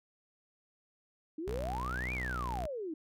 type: exponential two-way sweep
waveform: sine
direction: up then down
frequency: 300 to 2462 to 300 Hz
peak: -36 dBFS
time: 1.38-2.94 s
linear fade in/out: 5 ms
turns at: 2.13 s
type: tone with pitch glide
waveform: sawtooth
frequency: 62.4 to 61.26 Hz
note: B1 to B1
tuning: +19 to -13 cents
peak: -33 dBFS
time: 1.47-2.67 s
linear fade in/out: 10 ms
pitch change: -32 cents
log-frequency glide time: 2.29-2.4 s
effects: none